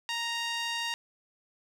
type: tone with band-pass filter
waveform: sawtooth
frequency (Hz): 932.3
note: A#5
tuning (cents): 0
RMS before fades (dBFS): -33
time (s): 0.09-0.94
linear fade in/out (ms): 0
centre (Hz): 3400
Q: 1.1
effects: none